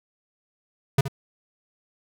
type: tone with echo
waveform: square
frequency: 136.6 Hz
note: C#3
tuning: 25 cents flat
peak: -15 dBFS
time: 0.98-1.01 s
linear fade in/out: 5 ms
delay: 72 ms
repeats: 1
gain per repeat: -12 dB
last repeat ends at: 1.082 s
effects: none